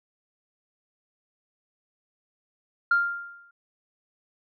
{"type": "tone with exponential decay", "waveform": "sine", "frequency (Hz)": 1396.9, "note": "F6", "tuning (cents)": 0, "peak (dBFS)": -15, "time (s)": [2.91, 3.51], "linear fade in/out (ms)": 5, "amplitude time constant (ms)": 130, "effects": ["tanh soft clip ceiling -13 dBFS"]}